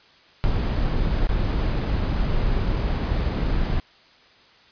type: noise with dropouts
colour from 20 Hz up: brown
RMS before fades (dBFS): -22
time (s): 0.44-3.8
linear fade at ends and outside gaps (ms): 0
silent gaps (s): 1.271-1.291
effects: white hiss -53 dBFS RMS until 4.71 s + resampled to 11025 Hz